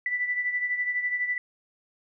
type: beating tone pair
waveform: sine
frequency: 1975.5 / 1987.5 Hz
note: B6 / B6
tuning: 0 / +10 cents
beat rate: 12 Hz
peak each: -26 / -33 dBFS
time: 0.06-1.38 s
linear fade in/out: 2 ms
effects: none